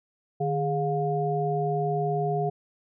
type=tone cluster; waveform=sine; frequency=151.6 / 412.8 / 711 Hz; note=D#3 / G#4 / F5; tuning=-45 / -10 / +31 cents; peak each=-28 dBFS; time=0.4-2.5 s; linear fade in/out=10 ms; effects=none